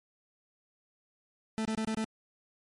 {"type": "tone bursts", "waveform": "40% pulse", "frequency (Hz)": 220, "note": "A3", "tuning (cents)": 0, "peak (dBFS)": -29, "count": 5, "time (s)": [1.58, 2.044], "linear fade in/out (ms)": 0, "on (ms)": 72, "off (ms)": 26, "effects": ["MP3 48 kbps"]}